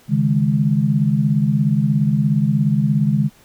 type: chord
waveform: sine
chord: C# suspended second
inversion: none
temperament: equal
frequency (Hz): 138.59 / 155.56 / 207.7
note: C#3 / D#3 / G#3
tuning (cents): 0 / 0 / 0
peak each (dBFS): -18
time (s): 0.08-3.3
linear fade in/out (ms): 50
effects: pink hiss -51 dBFS RMS until 3.44 s